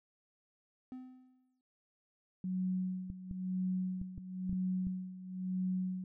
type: tone with exponential decay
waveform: triangle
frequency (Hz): 255.6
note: C4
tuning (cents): -40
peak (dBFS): -39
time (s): 0.92-1.61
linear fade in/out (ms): 1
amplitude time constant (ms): 150
type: tone with tremolo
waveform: sine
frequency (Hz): 185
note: F#3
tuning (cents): 0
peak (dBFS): -31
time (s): 2.44-6.04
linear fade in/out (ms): 2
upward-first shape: sine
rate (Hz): 1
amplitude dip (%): 80
type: clicks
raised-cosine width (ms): 5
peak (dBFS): -31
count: 7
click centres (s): 3.101 / 3.312 / 4.015 / 4.179 / 4.495 / 4.529 / 4.869
effects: none